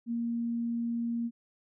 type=tone; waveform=sine; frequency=234 Hz; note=A#3; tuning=7 cents sharp; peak=-29 dBFS; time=0.06-1.31 s; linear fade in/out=50 ms; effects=none